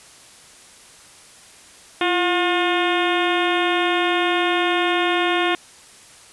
harmonic tone with a mistuned harmonic, 358.1 Hz, F4, 43 cents sharp, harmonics 1 / 2 / 3 / 4 / 5 / 6 / 7 / 8 / 9 / 10, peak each -21 / -24 / -26 / -27 / -28 / -29 / -29 / -30 / -31 / -31 dBFS, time 2.01-5.55 s, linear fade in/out 2 ms, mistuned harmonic 1, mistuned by -72 cents, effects white hiss -46 dBFS RMS until 6.32 s + resampled to 24000 Hz

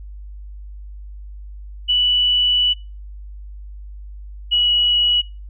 sine tone pair in turn, 2960 / 2924 Hz, F#7 / F#7, 0 / -21 cents, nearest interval unison, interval 21 cents, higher first, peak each -13 dBFS, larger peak neither, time 1.88-2.74 / 4.51-5.22 s, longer first, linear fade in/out 20 ms, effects noise-tail reverb RT60 0.3 s tail -24 dB re dry + added 50 Hz sine -32 dBFS peak until 5.49 s

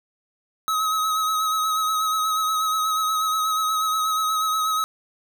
square tone with vibrato, 1275 Hz, D#6, 42 cents sharp, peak -21 dBFS, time 0.68-4.84 s, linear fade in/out 0 ms, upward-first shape triangle, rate 8.3 Hz, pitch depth 34 cents each way, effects none

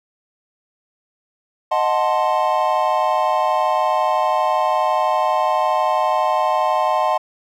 triangle chord, D# diminished seventh, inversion none, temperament equal with one note detuned, 622.3 / 734.5 / 880 / 1046.5 Hz, D#5 / F#5 / A5 / C6, 0 / -13 / 0 / 0 cents, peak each -19 dBFS, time 1.71-7.18 s, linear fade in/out 10 ms, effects none

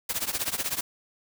white noise with tremolo, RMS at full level -26 dBFS, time 0.09-0.81 s, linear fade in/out 5 ms, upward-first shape triangle, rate 16 Hz, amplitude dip 95%, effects none

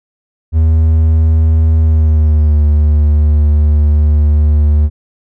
triangle tone with pitch glide, 79.7 to 74.79 Hz, D#2 to D2, +42 to +32 cents, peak -4 dBFS, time 0.52-4.9 s, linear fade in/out 50 ms, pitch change -110 cents, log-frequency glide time 1.79-2.63 s, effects none

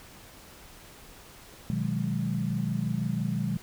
sine chord, G# minor seventh, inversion first, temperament equal with one note detuned, 123.47 / 155.56 / 182.03 / 207.7 Hz, B2 / D#3 / F#3 / G#3, 0 / 0 / -28 / 0 cents, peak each -32 dBFS, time 1.7-3.57 s, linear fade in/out 0 ms, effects pink hiss -50 dBFS RMS until 3.62 s

